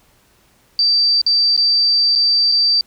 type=tone with dropouts; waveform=sine; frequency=4659 Hz; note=D8; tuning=15 cents flat; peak=-11 dBFS; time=0.79-2.81 s; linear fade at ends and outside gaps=1 ms; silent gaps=1.215-1.264 / 1.565-1.576 / 2.153-2.158 / 2.517-2.521 s; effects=pink hiss -55 dBFS RMS until 2.86 s